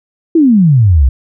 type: exponential sweep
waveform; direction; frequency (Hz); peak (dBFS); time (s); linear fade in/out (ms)
sine; down; 344.8 to 59.9; -4; 0.35-1.09; 5
effects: none